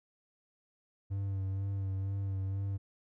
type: tone with vibrato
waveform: triangle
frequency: 97.3 Hz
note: G2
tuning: 12 cents flat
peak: -30 dBFS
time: 1.1-2.78 s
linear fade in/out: 20 ms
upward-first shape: sine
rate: 2.1 Hz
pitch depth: 28 cents each way
effects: none